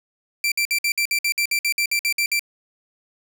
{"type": "tone bursts", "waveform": "sawtooth", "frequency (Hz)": 2349, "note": "D7", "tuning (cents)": 0, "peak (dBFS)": -15, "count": 15, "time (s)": [0.44, 2.394], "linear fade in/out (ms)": 2, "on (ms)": 78, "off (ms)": 56, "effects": []}